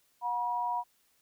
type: tone pair together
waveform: sine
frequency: 724 / 963.1 Hz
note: F#5 / B5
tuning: -38 / -44 cents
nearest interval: perfect fourth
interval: 494 cents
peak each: -35 / -30 dBFS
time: 0.21-0.84 s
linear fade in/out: 50 ms
effects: white hiss -70 dBFS RMS until 1.21 s